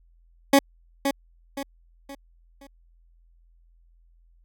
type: tone with echo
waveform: 20% pulse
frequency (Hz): 277.2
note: C#4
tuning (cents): 0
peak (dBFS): -8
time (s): 0.53-0.59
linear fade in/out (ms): 5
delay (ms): 520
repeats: 4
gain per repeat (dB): -8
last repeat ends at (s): 2.67
effects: added 42 Hz sine -55 dBFS peak until 4.44 s